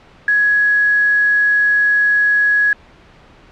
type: tone with quantisation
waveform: sine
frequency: 1674 Hz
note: G#6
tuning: 13 cents sharp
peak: -10 dBFS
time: 0.28-2.73 s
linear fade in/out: 2 ms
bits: 5
effects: pink hiss -45 dBFS RMS until 3.51 s + low-pass 3000 Hz 12 dB/octave